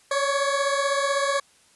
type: beating tone pair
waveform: 20% pulse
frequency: 554 / 570 Hz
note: C#5 / C#5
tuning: -1 / +48 cents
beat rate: 16 Hz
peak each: -18 / -22 dBFS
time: 0.11-1.4 s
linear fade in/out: 5 ms
effects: white hiss -58 dBFS RMS until 1.75 s + resampled to 24000 Hz